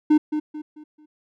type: tone with echo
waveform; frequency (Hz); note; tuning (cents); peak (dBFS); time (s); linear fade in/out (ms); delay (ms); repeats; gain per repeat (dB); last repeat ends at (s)
triangle; 303.7; D#4; -42; -10; 0.1-0.18; 10; 220; 4; -9; 1.06
effects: none